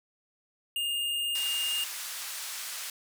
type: tone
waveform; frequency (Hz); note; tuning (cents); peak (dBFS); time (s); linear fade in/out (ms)
square; 2826; F7; +20; -29; 0.76-1.84; 2
type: band-pass noise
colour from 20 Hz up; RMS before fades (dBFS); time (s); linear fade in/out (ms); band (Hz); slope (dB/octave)
white; -38; 1.35-2.9; 2; 1100 to 12000; 12
effects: none